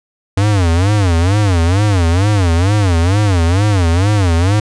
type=tone with vibrato; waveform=square; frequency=93.5 Hz; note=F#2; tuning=19 cents sharp; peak=-10 dBFS; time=0.37-4.6 s; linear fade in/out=5 ms; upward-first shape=sine; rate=2.2 Hz; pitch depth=220 cents each way; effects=resampled to 22050 Hz